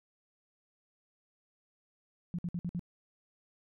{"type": "tone bursts", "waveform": "sine", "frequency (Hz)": 174.6, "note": "F3", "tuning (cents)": 0, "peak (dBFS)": -32, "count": 5, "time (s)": [2.34, 2.794], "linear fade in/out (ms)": 0, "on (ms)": 46, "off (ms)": 56, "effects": []}